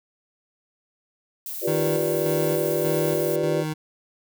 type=noise; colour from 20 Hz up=violet; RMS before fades=-33 dBFS; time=1.46-3.36 s; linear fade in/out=2 ms
type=chord; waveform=sine; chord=G dominant seventh; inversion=third; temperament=equal; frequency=349.2 / 392 / 493.9 / 587.3 Hz; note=F4 / G4 / B4 / D5; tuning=0 / 0 / 0 / 0 cents; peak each=-27 dBFS; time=1.61-3.65 s; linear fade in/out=50 ms
type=tone with tremolo; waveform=25% pulse; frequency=155.4 Hz; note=D#3; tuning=2 cents flat; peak=-22 dBFS; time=1.67-3.74 s; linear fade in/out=10 ms; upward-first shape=square; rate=1.7 Hz; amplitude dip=40%
effects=none